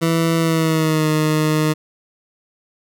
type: tone with pitch glide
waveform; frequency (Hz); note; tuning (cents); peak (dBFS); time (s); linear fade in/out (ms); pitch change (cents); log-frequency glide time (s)
20% pulse; 164.81 to 154.66; E3 to D#3; 0 to -10; -10; 0.01-1.74; 20; -110; 0.38-1.08
effects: none